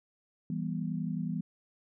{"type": "chord", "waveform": "sine", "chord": "E minor", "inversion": "none", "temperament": "equal with one note detuned", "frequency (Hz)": [164.81, 196, 243.7], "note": ["E3", "G3", "B3"], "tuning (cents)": [0, 0, -23], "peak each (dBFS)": [-34, -36, -37], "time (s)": [0.5, 1.41], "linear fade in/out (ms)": 2, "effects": []}